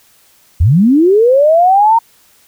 sine linear sweep, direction up, 68.2 to 932.3 Hz, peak -5 dBFS, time 0.6-1.99 s, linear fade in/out 10 ms, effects white hiss -49 dBFS RMS until 2.47 s

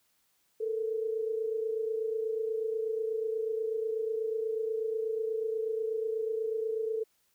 sine tone pair together, 439.8 / 468 Hz, A4 / A#4, -1 / +7 cents, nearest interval minor second, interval 108 cents, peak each -30 / -37 dBFS, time 0.6-7.04 s, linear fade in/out 10 ms, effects white hiss -72 dBFS RMS until 7.34 s

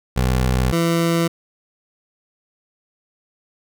20% pulse tone pair in turn, 63.4 / 167.6 Hz, B1 / E3, +46 / +29 cents, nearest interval octave + perfect fourth, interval 1683 cents, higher second, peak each -11 dBFS, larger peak neither, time 0.16-0.72 / 0.72-1.28 s, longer neither, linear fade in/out 10 ms, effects none

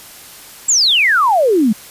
sine exponential sweep, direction down, 7820 to 200 Hz, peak -9 dBFS, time 0.68-1.73 s, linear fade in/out 10 ms, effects white hiss -37 dBFS RMS until 1.9 s + resampled to 32000 Hz

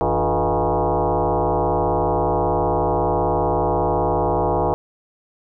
sine tone with frequency modulation, 168.4 Hz, E3, 37 cents sharp, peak -16 dBFS, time 0.01-4.74 s, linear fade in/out 0 ms, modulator 131 Hz, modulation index 6.3, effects none

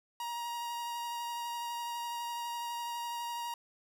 45% pulse tone with vibrato, 946 Hz, A#5, 25 cents sharp, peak -36 dBFS, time 0.2-3.54 s, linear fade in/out 2 ms, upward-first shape sine, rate 12 Hz, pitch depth 12 cents each way, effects none

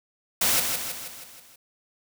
white noise with echo, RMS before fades -22 dBFS, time 0.41-0.6 s, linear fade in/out 5 ms, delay 160 ms, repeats 6, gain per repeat -5 dB, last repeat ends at 1.56 s, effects none

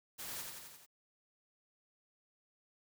white noise with echo, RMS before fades -45 dBFS, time 0.18-0.43 s, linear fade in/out 20 ms, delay 87 ms, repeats 5, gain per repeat -3 dB, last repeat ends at 0.865 s, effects none

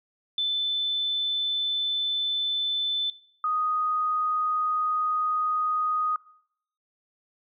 sine tone pair in turn, 3520 / 1244.5 Hz, A7 / D#6, 0 / 0 cents, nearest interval octave + tritone, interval 1800 cents, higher first, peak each -23 dBFS, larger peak neither, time 0.38-3.1 / 3.44-6.16 s, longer neither, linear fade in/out 2 ms, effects noise-tail reverb RT60 0.7 s tail -22 dB re dry

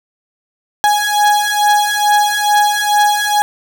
35% pulse beating tone pair, 830.6 / 832.9 Hz, G#5 / G#5, 0 / +5 cents, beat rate 2.3 Hz, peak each -12 dBFS, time 0.84-3.42 s, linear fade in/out 0 ms, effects none

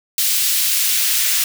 white noise with high-pass filter sweep, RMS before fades -17 dBFS, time 0.18-1.44 s, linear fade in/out 2 ms, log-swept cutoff 3100 to 2000 Hz, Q 0.88, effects none

